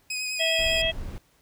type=tone with vibrato; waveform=20% pulse; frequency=2510 Hz; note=D#7; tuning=15 cents sharp; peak=-23 dBFS; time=0.1-0.82 s; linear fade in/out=5 ms; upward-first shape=triangle; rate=9.8 Hz; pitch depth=27 cents each way
type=harmonic tone; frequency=652 Hz; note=E5; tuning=19 cents flat; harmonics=1 / 3 / 4 / 5; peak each=-27 / -32 / -29 / -25 dBFS; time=0.39-0.92 s; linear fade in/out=20 ms
type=noise; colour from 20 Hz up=brown; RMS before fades=-34 dBFS; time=0.59-1.18 s; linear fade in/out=0 ms
effects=pink hiss -63 dBFS RMS until 1.41 s